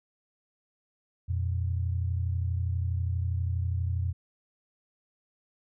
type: tone pair together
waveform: sine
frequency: 86.95 / 119.3 Hz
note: F2 / A#2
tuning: -7 / +41 cents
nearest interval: perfect fourth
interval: 548 cents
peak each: -27 / -33 dBFS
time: 1.28-4.13 s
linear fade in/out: 20 ms
effects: none